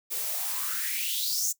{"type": "noise with high-pass filter sweep", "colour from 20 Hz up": "blue", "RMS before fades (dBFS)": -30, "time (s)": [0.1, 1.53], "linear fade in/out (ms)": 20, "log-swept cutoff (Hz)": [380, 7200], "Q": 5.3, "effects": ["noise-tail reverb RT60 0.1 s tail -19 dB re dry"]}